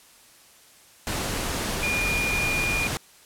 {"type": "tone in noise", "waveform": "sine", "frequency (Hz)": 2427, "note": "D#7", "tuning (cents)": -44, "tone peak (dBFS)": -24, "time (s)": [1.83, 2.87], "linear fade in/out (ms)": 0, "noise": "pink", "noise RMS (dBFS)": -28, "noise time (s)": [1.07, 2.97], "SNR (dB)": 1, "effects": ["white hiss -53 dBFS RMS until 3.25 s", "low-pass 12000 Hz 12 dB/octave"]}